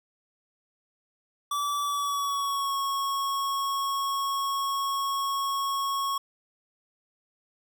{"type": "tone with pitch glide", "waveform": "square", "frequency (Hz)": [1155, 1100.9], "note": ["D6", "C#6"], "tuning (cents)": [-29, -12], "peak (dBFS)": -27, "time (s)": [1.51, 6.18], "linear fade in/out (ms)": 5, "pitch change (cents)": -83, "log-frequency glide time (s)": [1.82, 2.75], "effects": []}